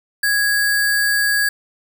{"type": "tone with sample-and-hold", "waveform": "sine", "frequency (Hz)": 1661.2, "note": "G#6", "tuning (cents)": 0, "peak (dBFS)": -14, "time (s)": [0.23, 1.49], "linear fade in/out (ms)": 5, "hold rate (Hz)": 6300, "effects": []}